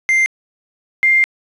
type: tone pair in turn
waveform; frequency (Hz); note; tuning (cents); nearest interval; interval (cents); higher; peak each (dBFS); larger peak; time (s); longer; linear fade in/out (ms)
triangle / sine; 2093 / 2104; C7 / C7; 0 / +9; unison; 9; second; -9; neither; 0.09-0.26 / 1.03-1.24; second; 0
effects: resampled to 24000 Hz + 7-bit